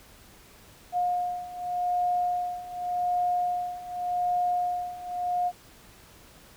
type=beating tone pair; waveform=sine; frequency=714 / 714.86 Hz; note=F5 / F5; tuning=+38 / +40 cents; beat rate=0.86 Hz; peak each=-30 / -27 dBFS; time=0.92-5.52 s; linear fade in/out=50 ms; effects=pink hiss -53 dBFS RMS until 6.56 s